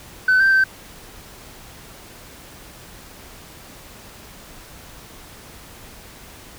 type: tone with pitch steps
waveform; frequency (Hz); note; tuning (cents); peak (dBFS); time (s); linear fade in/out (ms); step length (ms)
sine; 1514 / 1566 / 1550; F#6 / G6 / G6; +39 / -2 / -20; -10; 0.28-0.64; 5; 120
effects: tanh soft clip ceiling -10 dBFS + pink hiss -42 dBFS RMS until 6.58 s